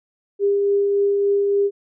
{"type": "tone with tremolo", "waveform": "sine", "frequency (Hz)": 401.9, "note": "G4", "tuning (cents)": 43, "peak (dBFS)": -14, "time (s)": [0.39, 1.71], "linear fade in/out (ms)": 50, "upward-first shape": "triangle", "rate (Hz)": 3.5, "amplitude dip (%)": 25, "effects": []}